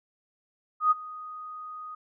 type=tone with ADSR envelope; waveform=sine; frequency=1244.5 Hz; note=D#6; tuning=in tune; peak=-16 dBFS; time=0.8-1.95 s; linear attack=110 ms; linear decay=23 ms; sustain=-21 dB; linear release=6 ms; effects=none

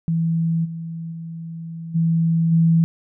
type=tone with level steps; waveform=sine; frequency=164.81 Hz; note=E3; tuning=in tune; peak=-17 / -27 / -29 / -15 / -12 dBFS; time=0.08-2.84 s; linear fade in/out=0 ms; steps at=0.64 / 1.11 / 1.94 / 2.51 s; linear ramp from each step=20 ms; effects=none

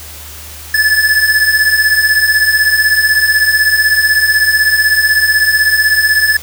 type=beating tone pair; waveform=square; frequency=1719 / 1735 Hz; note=A6 / A6; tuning=-41 / -25 cents; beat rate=16 Hz; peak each=-15 / -10 dBFS; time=0.74-6.37 s; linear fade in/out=5 ms; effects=added 76 Hz sine -33 dBFS peak until 6.42 s + white hiss -31 dBFS RMS until 6.42 s

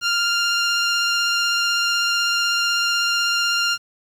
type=tone with vibrato; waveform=15% pulse; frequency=1396.9 Hz; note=F6; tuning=in tune; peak=-11 dBFS; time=0.01-3.78 s; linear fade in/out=50 ms; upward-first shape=sine; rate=16 Hz; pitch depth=9 cents each way; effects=low-pass 8000 Hz 12 dB/octave + 8-bit

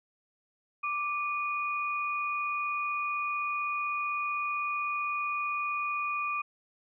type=tone pair together; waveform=sine; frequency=1174.7 / 2461 Hz; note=D6 / D#7; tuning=0 / -20 cents; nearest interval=octave + minor second; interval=1280 cents; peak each=-31 / -33 dBFS; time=0.83-6.42 s; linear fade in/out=10 ms; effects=none

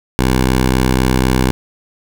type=tone; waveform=10% pulse; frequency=64 Hz; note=C2; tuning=38 cents flat; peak=-3 dBFS; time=0.19-1.51 s; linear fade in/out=0 ms; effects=none

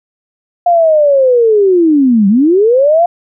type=linear two-way sweep; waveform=sine; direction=down then up; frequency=709 to 190 to 709 Hz; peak=-5 dBFS; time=0.66-3.06 s; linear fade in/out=5 ms; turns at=2.28 s; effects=none

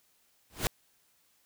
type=noise with exponential growth; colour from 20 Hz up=pink; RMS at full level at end=-24 dBFS; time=0.5-0.67 s; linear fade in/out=1 ms; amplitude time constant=35 ms; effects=white hiss -69 dBFS RMS until 1.45 s

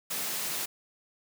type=high-pass noise; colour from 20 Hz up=white; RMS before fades=-33 dBFS; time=0.1-0.66 s; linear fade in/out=10 ms; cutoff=120 Hz; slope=96 dB/octave; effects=none

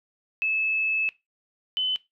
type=tone pair in turn; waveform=sine; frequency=2606 / 3029 Hz; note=E7 / F#7; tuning=-20 / +40 cents; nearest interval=minor third; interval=260 cents; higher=second; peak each=-22 dBFS; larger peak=neither; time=0.42-1.09 / 1.77-1.96 s; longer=first; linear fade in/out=0 ms; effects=noise-tail reverb RT60 0.2 s tail -18 dB re dry

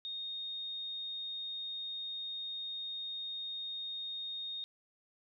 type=tone; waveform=sine; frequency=3700 Hz; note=A#7; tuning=14 cents flat; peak=-38 dBFS; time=0.05-4.64 s; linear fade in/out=0 ms; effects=none

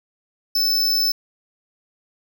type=tone; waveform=square; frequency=5270 Hz; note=E8; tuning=1 cent flat; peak=-17 dBFS; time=0.55-1.12 s; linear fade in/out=5 ms; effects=none

